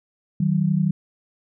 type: tone pair together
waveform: sine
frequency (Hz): 156.6 / 188.43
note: D#3 / F#3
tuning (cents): +11 / +32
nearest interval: minor third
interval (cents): 321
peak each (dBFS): -20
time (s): 0.4-0.91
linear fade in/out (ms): 5
effects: none